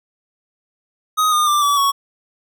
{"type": "tone with pitch steps", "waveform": "square", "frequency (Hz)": [1254, 1217.6, 1182.3, 1147.9, 1114.6], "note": ["D#6", "D#6", "D6", "D6", "C#6"], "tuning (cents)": [13, -38, 11, -40, 9], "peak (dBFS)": -14, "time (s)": [1.17, 1.92], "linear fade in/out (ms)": 20, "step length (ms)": 150, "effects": []}